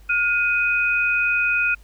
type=tone pair together; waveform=sine; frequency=1423.2 / 2500 Hz; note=F6 / D#7; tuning=+32 / +8 cents; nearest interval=minor seventh; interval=976 cents; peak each=-21 / -19 dBFS; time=0.09-1.75 s; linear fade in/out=10 ms; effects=added 50 Hz sine -44 dBFS peak until 1.83 s + pink hiss -57 dBFS RMS until 1.83 s